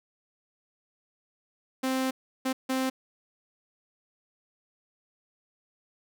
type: tone bursts at uneven times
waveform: sawtooth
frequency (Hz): 261.6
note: C4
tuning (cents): 0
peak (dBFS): -22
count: 3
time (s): 1.83-2.11 / 2.45-2.53 / 2.69-2.9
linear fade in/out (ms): 10
effects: none